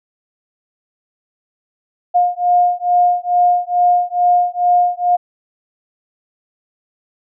sine beating tone pair, 710 / 712.3 Hz, F5 / F5, +28 / +34 cents, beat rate 2.3 Hz, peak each -14 dBFS, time 2.14-5.17 s, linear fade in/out 20 ms, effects none

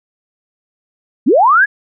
sine linear sweep, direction up, 190 to 1727 Hz, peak -6 dBFS, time 1.26-1.66 s, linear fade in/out 20 ms, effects none

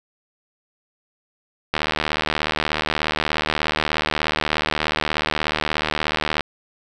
click train, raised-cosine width 0.3 ms, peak -4 dBFS, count 359, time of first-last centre 1.74-6.408 s, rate 76.7 Hz, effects none

